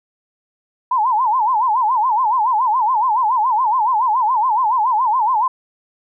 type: tone with vibrato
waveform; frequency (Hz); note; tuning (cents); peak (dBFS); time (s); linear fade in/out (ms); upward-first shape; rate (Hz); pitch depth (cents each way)
sine; 938; A#5; +11; -13; 0.91-5.48; 5; sine; 7.1; 200
effects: none